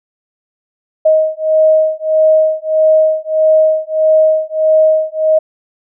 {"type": "beating tone pair", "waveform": "sine", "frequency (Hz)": [627, 628.6], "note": ["D#5", "D#5"], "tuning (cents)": [13, 18], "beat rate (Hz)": 1.6, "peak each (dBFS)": -11, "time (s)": [1.05, 5.39], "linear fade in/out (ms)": 10, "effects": []}